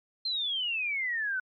sine exponential sweep, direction down, 4197 to 1480 Hz, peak -28 dBFS, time 0.25-1.4 s, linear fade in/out 5 ms, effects MP3 32 kbps

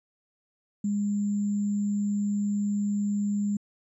sine tone with sample-and-hold, 204.5 Hz, G#3, 26 cents flat, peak -24 dBFS, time 0.84-3.57 s, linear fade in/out 5 ms, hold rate 7350 Hz, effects resampled to 24000 Hz

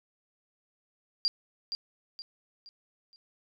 sine tone with echo, 4769 Hz, D8, 26 cents sharp, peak -23 dBFS, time 1.25-1.28 s, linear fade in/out 0 ms, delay 470 ms, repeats 4, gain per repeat -8 dB, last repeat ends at 3.16 s, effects none

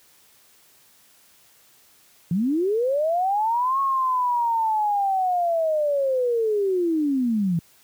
sine linear two-way sweep, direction up then down, 160 to 1100 to 160 Hz, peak -19 dBFS, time 2.31-7.59 s, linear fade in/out 2 ms, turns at 3.8 s, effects white hiss -56 dBFS RMS until 7.83 s + high-pass 60 Hz 12 dB/octave

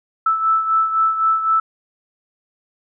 sine beating tone pair, 1315 / 1318.9 Hz, E6 / E6, -5 / +1 cents, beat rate 3.9 Hz, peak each -15 / -22 dBFS, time 0.26-1.6 s, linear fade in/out 5 ms, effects none

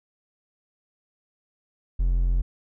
triangle tone, 43.65 Hz, F1, in tune, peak -17 dBFS, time 1.99-2.42 s, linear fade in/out 10 ms, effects none

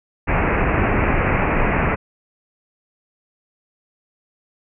pink low-pass noise, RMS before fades -18 dBFS, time 0.27-1.96 s, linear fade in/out 20 ms, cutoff 2600 Hz, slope 96 dB/octave, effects none

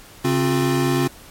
square tone cluster, 138 / 265.6 / 354.6 Hz, C#3 / C4 / F4, -7 / +26 / +26 cents, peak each -22 dBFS, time 0.24-1.08 s, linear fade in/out 10 ms, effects pink hiss -44 dBFS RMS until 1.3 s + MP3 64 kbps

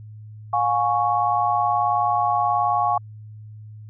sine chord, Db major, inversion first, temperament equal with one note detuned, 711.9 / 830.6 / 1108.7 Hz, F5 / Ab5 / Db6, +33 / 0 / 0 cents, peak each -22 dBFS, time 0.53-2.98 s, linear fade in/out 5 ms, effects added 107 Hz sine -37 dBFS peak until 3.89 s

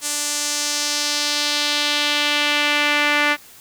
sawtooth tone with band-pass filter sweep, 293.7 Hz, D4, in tune, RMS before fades -20 dBFS, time 0.01-3.37 s, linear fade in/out 50 ms, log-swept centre 8000 to 2000 Hz, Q 1.7, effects white hiss -45 dBFS RMS until 3.6 s

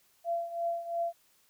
sine tone with tremolo, 681 Hz, F5, 44 cents flat, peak -27 dBFS, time 0.24-1.13 s, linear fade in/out 50 ms, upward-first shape triangle, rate 2.9 Hz, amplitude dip 80%, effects white hiss -67 dBFS RMS until 1.49 s

